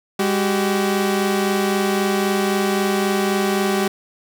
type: tone pair together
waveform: sawtooth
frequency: 202.3 / 380.8 Hz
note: G#3 / F#4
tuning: -45 / +50 cents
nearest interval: major seventh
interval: 1095 cents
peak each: -16 dBFS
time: 0.19-3.88 s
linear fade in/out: 5 ms
effects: none